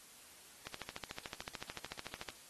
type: click train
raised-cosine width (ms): 0.2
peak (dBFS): -24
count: 23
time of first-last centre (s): 0.67-2.288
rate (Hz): 13.6
effects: white hiss -58 dBFS RMS until 2.49 s + AAC 32 kbps